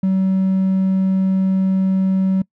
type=tone; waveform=triangle; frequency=190 Hz; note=F#3; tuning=46 cents sharp; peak=-11 dBFS; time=0.03-2.42 s; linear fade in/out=5 ms; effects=noise-tail reverb RT60 0.1 s tail -25 dB re dry + tanh soft clip ceiling -7 dBFS